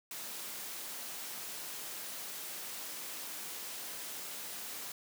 white high-pass noise, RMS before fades -43 dBFS, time 0.11-4.92 s, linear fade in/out 2 ms, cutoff 170 Hz, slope 12 dB/octave, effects none

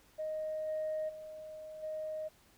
sine tone with level steps, 622.3 Hz, D#5, in tune, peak -34 / -32 / -44 / -36 dBFS, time 0.18-2.29 s, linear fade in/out 20 ms, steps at 0.67 / 1.08 / 1.82 s, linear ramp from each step 20 ms, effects tanh soft clip ceiling -30 dBFS + pink hiss -65 dBFS RMS until 2.57 s

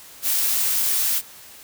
blue noise, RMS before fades -21 dBFS, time 0.22-1.22 s, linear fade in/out 50 ms, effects white hiss -44 dBFS RMS until 1.63 s

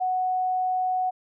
sine tone, 740 Hz, F#5, in tune, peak -22 dBFS, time 0-1.11 s, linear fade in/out 20 ms, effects none

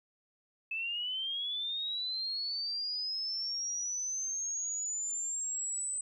sine linear sweep, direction up, 2600 to 8110 Hz, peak -33 dBFS, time 0.71-6.01 s, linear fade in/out 5 ms, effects 12-bit

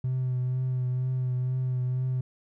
triangle tone with vibrato, 127.5 Hz, C3, 44 cents flat, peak -22 dBFS, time 0.04-2.21 s, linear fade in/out 5 ms, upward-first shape triangle, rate 2.1 Hz, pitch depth 27 cents each way, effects tanh soft clip ceiling -21 dBFS

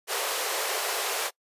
pink high-pass noise, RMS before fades -29 dBFS, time 0.07-1.31 s, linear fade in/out 50 ms, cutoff 410 Hz, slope 48 dB/octave, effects noise-tail reverb RT60 0.1 s tail -24 dB re dry + resampled to 32000 Hz

